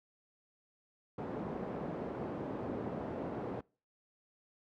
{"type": "band-pass noise", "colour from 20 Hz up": "pink", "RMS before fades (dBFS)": -40, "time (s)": [1.18, 3.61], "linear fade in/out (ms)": 5, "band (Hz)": [180, 670], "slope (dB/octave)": 12, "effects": ["noise-tail reverb RT60 0.4 s tail -26 dB re dry"]}